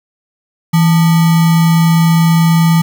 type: tone with sample-and-hold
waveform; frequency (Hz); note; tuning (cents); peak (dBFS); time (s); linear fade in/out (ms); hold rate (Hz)
sine; 164.81; E3; 0; -6; 0.73-2.82; 10; 1050
effects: none